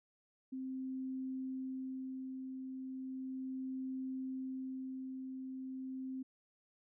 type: tone with tremolo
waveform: sine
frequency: 261.6 Hz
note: C4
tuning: in tune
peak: -38 dBFS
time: 0.52-6.23 s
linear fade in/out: 10 ms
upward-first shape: sine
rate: 0.36 Hz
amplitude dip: 35%
effects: none